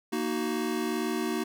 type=chord; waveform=square; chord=D# minor; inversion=second; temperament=just; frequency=233.3 / 311.1 / 373.4 Hz; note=A#3 / D#4 / F#4; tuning=+2 / 0 / +16 cents; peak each=-33 dBFS; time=0.12-1.44 s; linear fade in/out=10 ms; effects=none